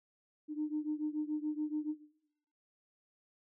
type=beating tone pair; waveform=sine; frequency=301 / 308 Hz; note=D4 / D#4; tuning=+43 / -17 cents; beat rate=7 Hz; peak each=-35 / -38 dBFS; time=0.48-1.95 s; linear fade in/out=50 ms; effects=noise-tail reverb RT60 0.9 s tail -19 dB re dry + tanh soft clip ceiling -26 dBFS